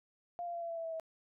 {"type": "tone with pitch steps", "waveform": "sine", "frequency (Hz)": [698.5, 690.9, 683.3, 675.9, 668.5, 661.2, 654, 646.8], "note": ["F5", "F5", "F5", "E5", "E5", "E5", "E5", "E5"], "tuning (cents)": [0, -19, -38, 43, 24, 5, -14, -33], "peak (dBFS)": -37, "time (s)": [0.39, 0.998], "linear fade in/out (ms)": 0, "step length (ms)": 76, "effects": []}